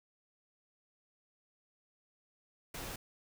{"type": "noise", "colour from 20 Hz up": "pink", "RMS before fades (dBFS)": -43, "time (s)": [2.74, 2.96], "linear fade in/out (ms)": 5, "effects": []}